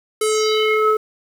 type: tone with low-pass filter sweep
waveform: square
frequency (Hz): 432.2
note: A4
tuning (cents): -31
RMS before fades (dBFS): -17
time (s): 0.21-0.97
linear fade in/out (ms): 5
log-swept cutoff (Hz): 11000 to 1000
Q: 4
effects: 7-bit